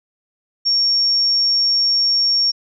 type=tone; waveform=sine; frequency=5520 Hz; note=F8; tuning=21 cents flat; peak=-13 dBFS; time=0.65-2.52 s; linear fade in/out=20 ms; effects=none